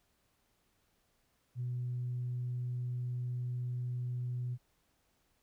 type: tone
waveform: sine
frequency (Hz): 123.47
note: B2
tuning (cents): 0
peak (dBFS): -33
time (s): 1.55-4.58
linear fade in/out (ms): 50
effects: tanh soft clip ceiling -30 dBFS + pink hiss -75 dBFS RMS until 5.42 s